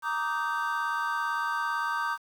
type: chord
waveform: triangle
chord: Eb major seventh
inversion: second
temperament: just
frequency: 933.4 / 1166.7 / 1244.5 / 1555.6 Hz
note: Bb5 / D6 / Eb6 / G6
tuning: +2 / -12 / 0 / -14 cents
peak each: -31 / -31 / -33 / -30 dBFS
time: 0.02-2.18 s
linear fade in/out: 50 ms
effects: 9-bit